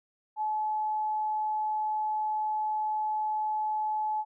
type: tone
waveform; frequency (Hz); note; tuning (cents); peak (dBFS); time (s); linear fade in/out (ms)
sine; 858; A5; -44; -27; 0.36-4.25; 50
effects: none